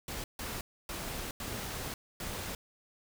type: noise bursts at uneven times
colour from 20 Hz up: pink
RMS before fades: -39 dBFS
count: 5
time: 0.08-0.24 / 0.39-0.61 / 0.89-1.31 / 1.4-1.94 / 2.2-2.55 s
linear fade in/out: 2 ms
effects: none